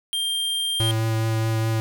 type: tone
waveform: square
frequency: 3188 Hz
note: G7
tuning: 28 cents sharp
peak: -23 dBFS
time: 0.13-0.91 s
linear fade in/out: 0 ms
type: tone with vibrato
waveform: square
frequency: 111.7 Hz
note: A2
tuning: 27 cents sharp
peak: -21 dBFS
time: 0.8-1.8 s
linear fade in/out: 0 ms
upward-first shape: triangle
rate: 4.8 Hz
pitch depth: 11 cents each way
effects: none